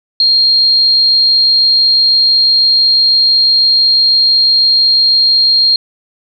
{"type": "tone", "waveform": "sine", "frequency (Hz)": 4222, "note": "C8", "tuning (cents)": 15, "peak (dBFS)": -6, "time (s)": [0.2, 5.76], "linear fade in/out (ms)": 2, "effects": []}